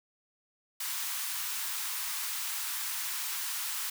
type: high-pass noise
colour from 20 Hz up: white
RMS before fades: -35 dBFS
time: 0.8-3.9 s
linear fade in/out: 5 ms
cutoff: 870 Hz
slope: 48 dB/octave
effects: none